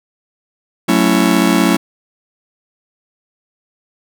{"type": "chord", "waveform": "45% pulse", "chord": "F# minor seventh", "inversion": "none", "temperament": "just", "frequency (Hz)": [185, 222, 277.5, 333], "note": ["F#3", "A3", "C#4", "E4"], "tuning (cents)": [0, 16, 2, 18], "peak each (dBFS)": -16, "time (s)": [0.88, 1.77], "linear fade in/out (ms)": 10, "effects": []}